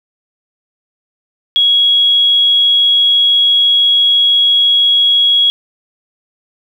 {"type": "tone", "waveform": "sine", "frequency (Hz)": 3322, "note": "G#7", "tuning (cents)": 0, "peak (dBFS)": -7, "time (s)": [1.56, 5.5], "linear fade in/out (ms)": 0, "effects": ["7-bit"]}